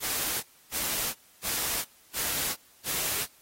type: noise bursts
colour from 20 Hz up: white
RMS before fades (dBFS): -30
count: 5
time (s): 0-3.27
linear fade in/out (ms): 50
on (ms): 430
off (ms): 280
effects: white hiss -59 dBFS RMS until 3.41 s + AAC 48 kbps